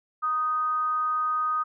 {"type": "tone with frequency modulation", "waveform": "sine", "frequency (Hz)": 1244.5, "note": "D#6", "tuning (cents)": 0, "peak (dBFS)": -23, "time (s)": [0.22, 1.64], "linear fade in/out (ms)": 20, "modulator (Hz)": 291, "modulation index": 0.23, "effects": []}